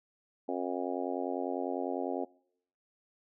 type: harmonic tone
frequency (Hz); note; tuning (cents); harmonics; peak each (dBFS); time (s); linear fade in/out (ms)
90; F#2; -47; 3 / 4 / 5 / 6 / 7 / 8 / 9; -37 / -38 / -39 / -40 / -40 / -41 / -42; 0.48-2.25; 10
effects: noise-tail reverb RT60 0.7 s tail -25 dB re dry